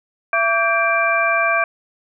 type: tone cluster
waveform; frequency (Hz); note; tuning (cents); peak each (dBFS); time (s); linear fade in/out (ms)
sine; 671 / 1150 / 1586 / 2360; E5 / D6 / G6 / D7; +31 / -37 / +20 / +8; -20; 0.33-1.64; 2
effects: none